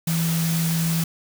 sine tone in noise, 164.81 Hz, E3, in tune, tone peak -20 dBFS, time 0.07-1.04 s, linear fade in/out 5 ms, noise white, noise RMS -29 dBFS, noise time 0.07-1.04 s, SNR +6 dB, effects none

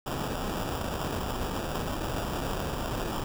pink noise with sample-and-hold, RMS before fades -32 dBFS, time 0.06-3.24 s, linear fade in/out 5 ms, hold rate 2100 Hz, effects none

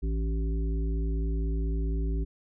harmonic tone with a mistuned harmonic, 55 Hz, A1, in tune, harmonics 1 / 3 / 5 / 7, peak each -26 / -37 / -39 / -41 dBFS, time 0.02-2.25 s, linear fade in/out 20 ms, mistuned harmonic 5, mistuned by +36 cents, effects none

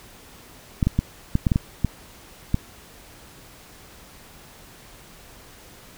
clicks, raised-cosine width 5 ms, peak -6 dBFS, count 9, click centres 0.828 / 0.87 / 0.99 / 1.354 / 1.468 / 1.518 / 1.559 / 1.847 / 2.544 s, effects pink hiss -47 dBFS RMS until 5.97 s

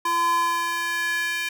square tone with high-pass filter sweep, 340.3 Hz, F4, 45 cents flat, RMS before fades -24 dBFS, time 0.05-1.49 s, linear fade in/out 5 ms, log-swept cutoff 850 to 2100 Hz, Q 3.7, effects none

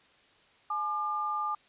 sine tone pair together, 848.5 / 1200 Hz, G#5 / D6, +37 / +37 cents, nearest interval tritone, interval 600 cents, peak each -35 / -30 dBFS, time 0.7-1.55 s, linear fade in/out 5 ms, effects white hiss -62 dBFS RMS until 1.68 s + resampled to 8000 Hz

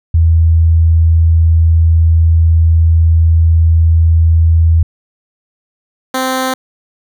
sine / 10% pulse tone pair in turn, 81.9 / 260 Hz, E2 / C4, -11 / -11 cents, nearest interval octave + minor sixth, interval 2000 cents, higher second, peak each -5 dBFS, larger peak neither, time 0.14-4.83 / 6.14-6.54 s, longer first, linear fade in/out 5 ms, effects none

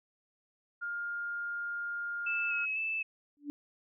sine tone, 1410 Hz, F6, 16 cents sharp, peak -34 dBFS, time 0.81-2.66 s, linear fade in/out 20 ms
sine tone with vibrato, 2600 Hz, E7, 24 cents flat, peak -31 dBFS, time 2.26-3.03 s, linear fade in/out 10 ms, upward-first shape square, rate 2 Hz, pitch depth 22 cents each way
sine tone with exponential growth, 290 Hz, D4, 22 cents flat, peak -32 dBFS, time 3.37-3.5 s, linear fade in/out 0 ms, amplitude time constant 27 ms
effects none

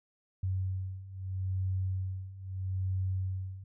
sine beating tone pair, 93.6 / 94.38 Hz, F#2 / F#2, +20 / +35 cents, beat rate 0.78 Hz, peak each -36 / -33 dBFS, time 0.43-3.64 s, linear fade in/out 5 ms, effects none

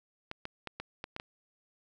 clicks, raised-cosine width 0.3 ms, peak -22 dBFS, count 7, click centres 0.314 / 0.454 / 0.673 / 0.8 / 1.041 / 1.164 / 1.199 s, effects none

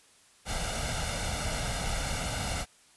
pink noise with comb filter, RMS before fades -32 dBFS, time 0.45-2.66 s, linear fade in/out 50 ms, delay 1.4 ms, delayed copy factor +0.7, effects white hiss -60 dBFS RMS until 2.96 s + resampled to 24000 Hz

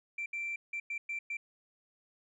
sine tone bursts at uneven times, 2349 Hz, D7, in tune, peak -33 dBFS, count 6, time 0.18-0.26 / 0.33-0.56 / 0.73-0.8 / 0.9-0.98 / 1.09-1.19 / 1.3-1.37 s, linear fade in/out 5 ms, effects tanh soft clip ceiling -31 dBFS

